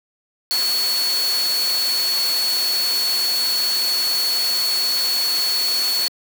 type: tone in noise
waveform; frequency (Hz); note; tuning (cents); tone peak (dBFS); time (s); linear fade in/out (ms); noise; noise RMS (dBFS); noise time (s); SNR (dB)
sine; 4401; C#8; -13; -18; 0.51-6.08; 0; white; -26; 0.51-6.08; +5
effects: high-pass 300 Hz 12 dB/octave